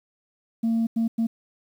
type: tone bursts at uneven times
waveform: sine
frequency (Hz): 227.8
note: A#3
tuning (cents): -40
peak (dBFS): -18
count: 3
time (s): 0.63-0.87 / 0.96-1.08 / 1.18-1.27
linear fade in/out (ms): 10
effects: tanh soft clip ceiling -18 dBFS + 9-bit